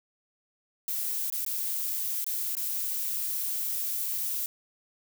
violet noise with dropouts, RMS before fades -31 dBFS, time 0.88-4.46 s, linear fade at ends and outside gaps 1 ms, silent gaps 1.301-1.324 / 1.449-1.463 / 2.244-2.265 / 2.552-2.568 s, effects none

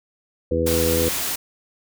harmonic tone, 82.41 Hz, E2, in tune, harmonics 1 / 2 / 3 / 4 / 5 / 6, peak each -25 / -30 / -28 / -26 / -28 / -21 dBFS, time 0.51-1.09 s, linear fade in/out 5 ms
white noise, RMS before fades -25 dBFS, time 0.66-1.36 s, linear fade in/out 10 ms
effects none

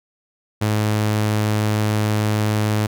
sawtooth tone, 106.5 Hz, G#2, 44 cents sharp, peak -13 dBFS, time 0.61-2.87 s, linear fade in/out 10 ms, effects none

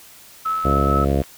sine tone with tremolo, 1300 Hz, E6, 24 cents flat, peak -18 dBFS, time 0.45-1.05 s, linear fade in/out 10 ms, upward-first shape triangle, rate 4.4 Hz, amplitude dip 35%
click train, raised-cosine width 0.3 ms, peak -24 dBFS, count 67, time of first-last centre 0.46-1.237 s, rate 84.9 Hz
harmonic tone, 69.3 Hz, C#2, in tune, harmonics 1 / 2 / 3 / 4 / 5 / 6 / 7 / 8 / 9 / 10, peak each -20 / -23 / -25 / -26 / -27 / -28 / -28 / -29 / -30 / -30 dBFS, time 0.64-1.23 s, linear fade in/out 20 ms
effects white hiss -45 dBFS RMS until 1.37 s

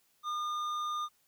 sine tone with hard clipping, 1213 Hz, D#6, 44 cents flat, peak -34 dBFS, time 0.23-1.09 s, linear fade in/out 50 ms, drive 8 dB, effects white hiss -71 dBFS RMS until 1.27 s

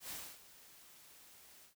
white noise with ADSR envelope, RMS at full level -44 dBFS, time 0-1.75 s, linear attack 98 ms, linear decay 280 ms, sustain -16 dB, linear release 110 ms, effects none

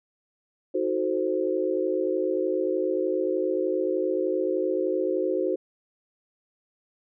sine chord, D# diminished seventh, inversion none, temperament equal with one note detuned, 316.7 / 370 / 440 / 523.3 Hz, D#4 / F#4 / A4 / C5, +31 / 0 / 0 / 0 cents, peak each -30 / -26 / -32 / -28 dBFS, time 0.74-5.56 s, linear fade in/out 10 ms, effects none

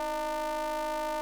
square ring-modulated tone, 146.83 Hz, D3, in tune, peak -28 dBFS, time 0-1.21 s, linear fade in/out 0 ms, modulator 761 Hz, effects none

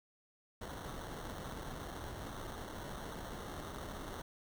pink noise with sample-and-hold, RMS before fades -45 dBFS, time 0.61-4.22 s, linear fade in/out 5 ms, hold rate 2450 Hz, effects none

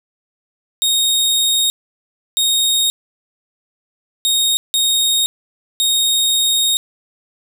sawtooth tone bursts at uneven times, 3726 Hz, A#7, 2 cents flat, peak -10 dBFS, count 5, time 0.82-1.7 / 2.37-2.9 / 4.25-4.57 / 4.74-5.26 / 5.8-6.77 s, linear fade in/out 0 ms, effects none

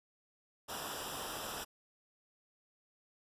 pink noise with comb filter, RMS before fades -42 dBFS, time 0.68-1.65 s, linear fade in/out 20 ms, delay 0.46 ms, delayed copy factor -0.8, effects resampled to 32000 Hz

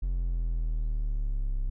triangle linear sweep, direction down, 44.74 to 32.7 Hz, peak -24 dBFS, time 0.02-1.7 s, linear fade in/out 10 ms, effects none

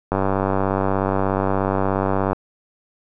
click train, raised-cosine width 1 ms, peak -6 dBFS, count 215, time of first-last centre 0.12-2.331 s, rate 96.8 Hz, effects none

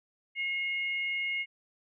sine tone pair together, 2161 / 2837 Hz, C#7 / F7, -45 / +27 cents, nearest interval perfect fourth, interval 472 cents, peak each -30 / -38 dBFS, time 0.35-1.46 s, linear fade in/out 50 ms, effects none

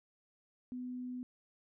sine tone, 250 Hz, B3, 21 cents sharp, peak -39 dBFS, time 0.72-1.23 s, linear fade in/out 0 ms, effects none

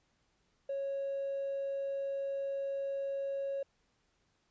sine tone with hard clipping, 551 Hz, C#5, 11 cents flat, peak -34 dBFS, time 0.69-3.63 s, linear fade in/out 5 ms, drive 1 dB, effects pink hiss -75 dBFS RMS until 4.5 s + resampled to 16000 Hz

